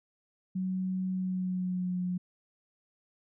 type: tone with pitch glide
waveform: sine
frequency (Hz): 186.4 to 180.36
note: F#3 to F#3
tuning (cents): +13 to -44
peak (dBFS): -29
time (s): 0.55-2.18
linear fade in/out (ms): 10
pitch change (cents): -57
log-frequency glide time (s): 1.11-2.02
effects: none